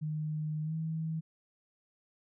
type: tone with pitch glide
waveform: sine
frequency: 153.7 to 160.23 Hz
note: D#3 to E3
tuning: -21 to -49 cents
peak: -32 dBFS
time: 0.01-1.21 s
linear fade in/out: 20 ms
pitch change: +72 cents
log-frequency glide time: 0.63-0.74 s
effects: none